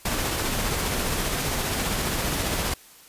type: noise with tremolo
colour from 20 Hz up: pink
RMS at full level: -25 dBFS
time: 0.05-2.74 s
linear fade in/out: 5 ms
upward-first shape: sine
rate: 15 Hz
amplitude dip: 25%
effects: white hiss -50 dBFS RMS until 3.08 s + resampled to 32000 Hz